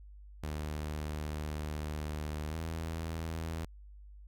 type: tone with pitch glide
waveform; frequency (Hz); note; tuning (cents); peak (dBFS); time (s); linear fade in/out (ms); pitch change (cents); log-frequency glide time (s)
sawtooth; 76 to 81.45; D#2 to E2; -40 to -20; -32; 0.43-3.65; 5; +120; 2.49-2.56
effects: added 50 Hz sine -49 dBFS peak until 4.27 s